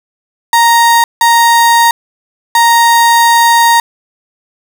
35% pulse tone bursts at uneven times, 932.3 Hz, A#5, in tune, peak -3 dBFS, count 3, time 0.53-1.04 / 1.21-1.91 / 2.55-3.8 s, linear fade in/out 2 ms, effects none

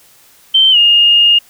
sine tone with pitch glide, 3114 to 2839 Hz, G7 to F7, -12 to +28 cents, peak -5 dBFS, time 0.54-1.39 s, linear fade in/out 10 ms, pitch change -160 cents, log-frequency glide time 0.71-0.77 s, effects white hiss -46 dBFS RMS until 1.49 s

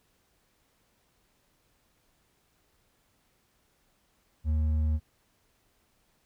sine tone with hard clipping, 77.3 Hz, D#2, 11 cents flat, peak -25 dBFS, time 4.44-5 s, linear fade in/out 50 ms, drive 4 dB, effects pink hiss -70 dBFS RMS until 6.25 s

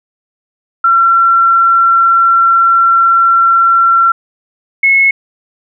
sine tone pair in turn, 1359 / 2184 Hz, F6 / C#7, -48 / -26 cents, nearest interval minor sixth, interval 822 cents, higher second, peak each -5 dBFS, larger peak neither, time 0.84-4.12 / 4.83-5.11 s, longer first, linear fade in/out 5 ms, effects none

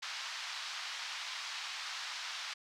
white band-pass noise, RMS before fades -42 dBFS, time 0.02-2.54 s, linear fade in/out 10 ms, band 900 to 5100 Hz, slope 24 dB/octave, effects none

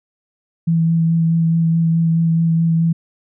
sine tone with vibrato, 164.81 Hz, E3, in tune, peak -12 dBFS, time 0.67-2.93 s, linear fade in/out 10 ms, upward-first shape sine, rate 4.7 Hz, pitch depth 14 cents each way, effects none

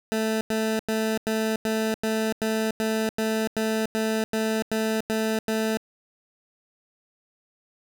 20% pulse tone bursts, 220 Hz, A3, in tune, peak -18 dBFS, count 15, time 0.12-5.772 s, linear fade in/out 0 ms, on 290 ms, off 93 ms, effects none

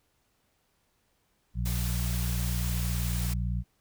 harmonic tone, 59.6 Hz, A#1, 39 cents sharp, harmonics 1 / 2 / 3, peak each -29 / -32 / -36 dBFS, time 1.54-3.64 s, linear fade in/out 50 ms
white noise, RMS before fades -38 dBFS, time 1.65-3.34 s, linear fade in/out 10 ms
effects pink hiss -72 dBFS RMS until 3.8 s

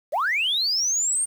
sine linear sweep, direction up, 493.9 to 8870 Hz, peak -19 dBFS, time 0.12-1.26 s, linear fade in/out 20 ms, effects tanh soft clip ceiling -17 dBFS + 8-bit

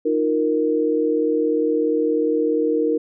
sine chord, Eb suspended second, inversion none, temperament equal with one note detuned, 309.2 / 349.2 / 466.2 Hz, Eb4 / F4 / Bb4, -11 / 0 / 0 cents, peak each -21 / -25 / -19 dBFS, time 0.05-2.98 s, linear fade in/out 10 ms, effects none

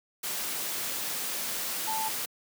sine tone in noise, 880 Hz, A5, in tune, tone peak -30 dBFS, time 1.87-2.09 s, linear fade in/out 10 ms, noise white, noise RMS -33 dBFS, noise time 0.23-2.26 s, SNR 0 dB, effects high-pass 150 Hz 12 dB/octave

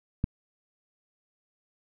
click, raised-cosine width 5 ms, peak -13 dBFS, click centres 0.241 s, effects none

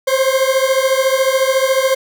40% pulse beating tone pair, 523.3 / 537.3 Hz, C5 / C5, 0 / +46 cents, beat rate 14 Hz, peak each -14 / -15 dBFS, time 0.07-1.95 s, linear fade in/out 10 ms, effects none

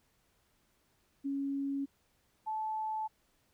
sine tone pair in turn, 277.2 / 870.4 Hz, C#4 / A5, 0 / -19 cents, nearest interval octave + minor sixth, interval 1981 cents, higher second, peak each -32 / -33 dBFS, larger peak first, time 1.24-1.86 / 2.46-3.08 s, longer neither, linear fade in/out 20 ms, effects pink hiss -73 dBFS RMS until 3.53 s

